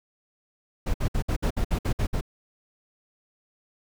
brown noise bursts, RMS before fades -24 dBFS, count 10, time 0.86-2.211 s, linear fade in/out 10 ms, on 82 ms, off 59 ms, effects none

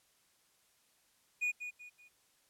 triangle tone with echo, 2458 Hz, D#7, 22 cents flat, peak -29 dBFS, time 1.41-1.52 s, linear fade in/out 20 ms, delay 190 ms, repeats 3, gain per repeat -9 dB, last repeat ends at 2.09 s, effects white hiss -71 dBFS RMS until 2.49 s + low-pass 12000 Hz 12 dB/octave

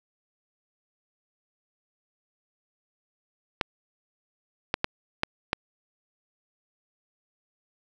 clicks, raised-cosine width 0.3 ms, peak -7 dBFS, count 5, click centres 3.612 / 4.741 / 4.844 / 5.234 / 5.531 s, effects none

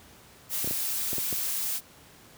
blue noise, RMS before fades -30 dBFS, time 0.49-1.81 s, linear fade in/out 50 ms
clicks, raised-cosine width 2 ms, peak -22 dBFS, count 6, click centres 0.645 / 0.675 / 0.71 / 1.131 / 1.183 / 1.327 s
effects pink hiss -53 dBFS RMS until 2.37 s + high-pass 60 Hz 12 dB/octave

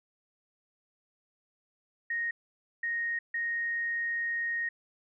sine tone bursts at uneven times, 1864.7 Hz, A#6, in tune, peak -29 dBFS, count 3, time 2.1-2.31 / 2.83-3.19 / 3.34-4.69 s, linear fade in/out 5 ms, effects none

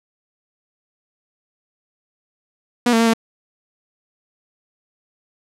sawtooth tone with pitch steps, 242 / 227 / 229.7 / 226.6 Hz, B3 / A#3 / A#3 / A#3, -35 / -46 / -25 / -49 cents, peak -9 dBFS, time 2.86-3.136 s, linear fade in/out 5 ms, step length 69 ms, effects low-pass 10000 Hz 12 dB/octave

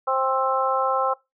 harmonic tone, 263.9 Hz, C4, 15 cents sharp, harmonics 2 / 3 / 4 / 5, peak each -25 / -25 / -25 / -25 dBFS, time 0.07-1.14 s, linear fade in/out 10 ms, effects noise-tail reverb RT60 0.2 s tail -21 dB re dry

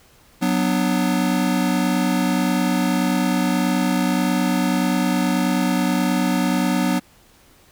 square chord, B minor, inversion second, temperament just, 185.21 / 246.9 / 296.3 Hz, F#3 / B3 / D4, +2 / 0 / +15 cents, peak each -22 / -22 / -24 dBFS, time 0.41-7 s, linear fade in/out 20 ms, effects pink hiss -53 dBFS RMS until 7.71 s

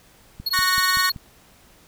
click train, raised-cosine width 5 ms, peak -23 dBFS, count 5, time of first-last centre 0.4-1.162 s, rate 5.25 Hz
square tone with tremolo, 4329 Hz, C#8, 42 cents flat, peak -20 dBFS, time 0.46-1.12 s, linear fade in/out 5 ms, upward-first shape sine, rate 19 Hz, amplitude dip 100%
40% pulse chord, F# major, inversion second, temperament just, 1110 / 1480 / 1850 Hz, C#6 / F#6 / A#6, +2 / 0 / -14 cents, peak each -22 / -25 / -21 dBFS, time 0.53-1.1 s, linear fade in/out 10 ms
effects pink hiss -53 dBFS RMS until 1.87 s

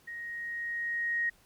sine tone with level ramp, 1876 Hz, A#6, 11 cents sharp, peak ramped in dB -38 to -26 dBFS, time 0.07-1.3 s, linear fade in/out 10 ms, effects pink hiss -63 dBFS RMS until 1.45 s + MP3 96 kbps

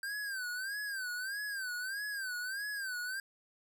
square tone with vibrato, 1568 Hz, G6, in tune, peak -37 dBFS, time 0.03-3.2 s, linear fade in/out 2 ms, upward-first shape sine, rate 1.6 Hz, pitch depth 130 cents each way, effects none

